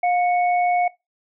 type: tone pair together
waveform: sine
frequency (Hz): 711.3 / 2217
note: F5 / C#7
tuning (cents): +32 / 0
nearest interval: octave + minor sixth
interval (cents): 1968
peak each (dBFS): -17 / -27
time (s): 0.03-0.88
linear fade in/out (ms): 5
effects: noise-tail reverb RT60 0.2 s tail -20 dB re dry